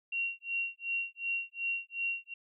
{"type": "tone with tremolo", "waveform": "sine", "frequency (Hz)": 2748, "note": "F7", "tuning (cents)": -29, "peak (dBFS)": -29, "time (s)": [0.12, 2.34], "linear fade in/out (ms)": 5, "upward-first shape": "sine", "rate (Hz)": 2.7, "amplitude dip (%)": 100, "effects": []}